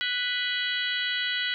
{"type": "harmonic tone with a mistuned harmonic", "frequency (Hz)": 493.9, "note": "B4", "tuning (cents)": 0, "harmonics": [3, 4, 5, 6, 7, 8, 9], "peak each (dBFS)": [-32, -31, -41, -32, -33, -35, -44], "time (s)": [0.01, 1.54], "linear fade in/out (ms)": 0, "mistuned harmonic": 7, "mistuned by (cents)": -86, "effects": []}